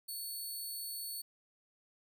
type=tone; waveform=5% pulse; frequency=4435 Hz; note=C#8; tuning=in tune; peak=-33 dBFS; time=0.08-1.22 s; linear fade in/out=10 ms; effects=none